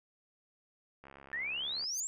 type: click train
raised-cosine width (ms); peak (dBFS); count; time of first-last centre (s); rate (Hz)
0.5; -37; 56; 1.04-1.839; 68.8
type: exponential sweep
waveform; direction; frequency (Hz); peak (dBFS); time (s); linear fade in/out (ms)
sine; up; 1760 to 7650; -34; 1.33-2.07; 0
type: tone with exponential growth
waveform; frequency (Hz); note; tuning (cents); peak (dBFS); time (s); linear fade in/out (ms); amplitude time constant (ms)
10% pulse; 4744; D8; +17; -30; 1.88-2; 1; 25
effects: none